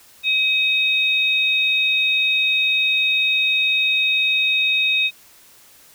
sine tone pair together, 2544 / 3718 Hz, D#7 / A#7, +38 / -5 cents, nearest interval perfect fifth, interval 657 cents, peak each -17 / -20 dBFS, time 0.23-5.11 s, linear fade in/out 50 ms, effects white hiss -49 dBFS RMS until 5.94 s

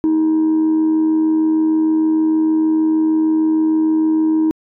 sine tone with amplitude modulation, 315.9 Hz, D#4, 26 cents sharp, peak -8 dBFS, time 0.04-4.51 s, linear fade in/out 0 ms, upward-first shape sine, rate 86.5 Hz, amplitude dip 40%, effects tanh soft clip ceiling -10 dBFS

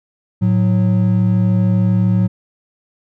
triangle tone pair together, 110 / 182.93 Hz, A2 / F#3, 0 / -19 cents, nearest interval major sixth, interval 881 cents, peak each -12 dBFS, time 0.41-2.28 s, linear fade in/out 20 ms, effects none

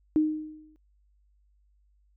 sine tone with exponential decay, 308.8 Hz, D#4, 13 cents flat, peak -17 dBFS, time 0.16-0.76 s, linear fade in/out 0 ms, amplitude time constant 130 ms, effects noise-tail reverb RT60 0.1 s tail -26 dB re dry + added 50 Hz sine -62 dBFS peak until 2.16 s

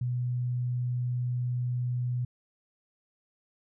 sine tone, 123.5 Hz, B2, in tune, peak -27 dBFS, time 0.01-2.25 s, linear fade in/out 5 ms, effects none

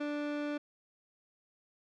30% pulse tone, 293.7 Hz, D4, in tune, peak -31 dBFS, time 0-0.58 s, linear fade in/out 10 ms, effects low-pass 3000 Hz 12 dB/octave

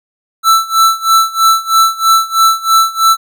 square tone with tremolo, 1326 Hz, E6, 10 cents sharp, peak -5 dBFS, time 0.43-3.17 s, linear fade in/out 50 ms, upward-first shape sine, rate 3.1 Hz, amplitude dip 90%, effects none

